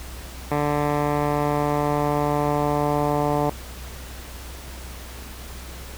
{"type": "tone with low-pass filter sweep", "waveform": "10% pulse", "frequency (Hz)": 146.83, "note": "D3", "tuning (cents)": 0, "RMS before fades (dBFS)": -22, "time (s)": [0.51, 3.5], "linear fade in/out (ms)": 5, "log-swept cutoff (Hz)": [1500, 940], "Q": 1.6, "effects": ["added 63 Hz sine -37 dBFS peak until 5.97 s", "pink hiss -40 dBFS RMS until 5.97 s"]}